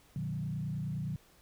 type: tone with frequency modulation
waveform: sine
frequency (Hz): 150.1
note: D3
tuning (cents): +38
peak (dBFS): -33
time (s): 0.16-1.16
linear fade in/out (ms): 0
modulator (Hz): 29.6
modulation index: 1.2
effects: pink hiss -63 dBFS RMS until 1.41 s